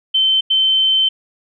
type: tone bursts at uneven times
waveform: sine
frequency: 3087 Hz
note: G7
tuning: 27 cents flat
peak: -11 dBFS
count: 2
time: 0.14-0.41 / 0.5-1.09 s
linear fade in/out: 10 ms
effects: none